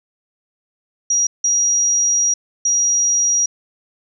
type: tone bursts at uneven times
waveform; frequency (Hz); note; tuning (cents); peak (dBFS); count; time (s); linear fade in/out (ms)
sine; 5740; F8; +47; -13; 3; 1.1-1.27 / 1.44-2.34 / 2.65-3.46; 5
effects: none